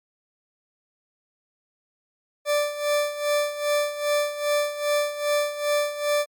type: tone with tremolo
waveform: 40% pulse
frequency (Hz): 587.3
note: D5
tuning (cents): 0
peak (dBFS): -18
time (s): 2.45-6.26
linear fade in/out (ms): 50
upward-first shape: sine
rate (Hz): 2.5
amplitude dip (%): 75
effects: MP3 96 kbps